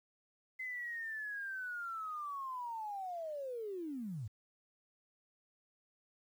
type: linear sweep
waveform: sine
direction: down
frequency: 2056 to 94.2 Hz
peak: -39 dBFS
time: 0.59-4.28 s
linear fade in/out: 10 ms
effects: 11-bit